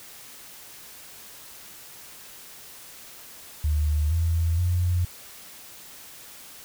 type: tone with pitch steps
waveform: sine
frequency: 75.5 / 83 / 88.7 Hz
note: D2 / E2 / F2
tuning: +48 / +12 / +27 cents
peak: -20 dBFS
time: 3.64-5.05 s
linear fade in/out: 5 ms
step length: 470 ms
effects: white hiss -45 dBFS RMS until 6.64 s